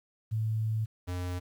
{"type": "tone pair in turn", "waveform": ["sine", "square"], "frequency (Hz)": [110, 89.6], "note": ["A2", "F2"], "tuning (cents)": [0, 45], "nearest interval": "major third", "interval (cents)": 355, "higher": "first", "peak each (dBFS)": [-27, -33], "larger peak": "first", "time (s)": [[0.31, 0.86], [1.07, 1.4]], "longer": "first", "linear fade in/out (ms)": 20, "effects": ["10-bit"]}